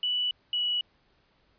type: tone pair in turn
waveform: sine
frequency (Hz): 2960 / 2936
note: F#7 / F#7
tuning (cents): 0 / -14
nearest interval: unison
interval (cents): 14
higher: first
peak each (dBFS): -25 / -25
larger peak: neither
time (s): 0.03-0.31 / 0.53-0.81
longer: neither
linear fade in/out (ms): 2
effects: pink hiss -67 dBFS RMS until 1.58 s + resampled to 11025 Hz